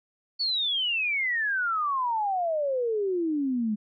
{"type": "exponential sweep", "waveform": "sine", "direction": "down", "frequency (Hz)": [4527, 206], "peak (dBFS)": -24, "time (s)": [0.39, 3.76], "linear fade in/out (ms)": 20, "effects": []}